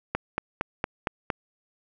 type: click train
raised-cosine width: 0.5 ms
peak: -10 dBFS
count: 6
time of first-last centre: 0.15-1.302 s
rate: 4.34 Hz
effects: none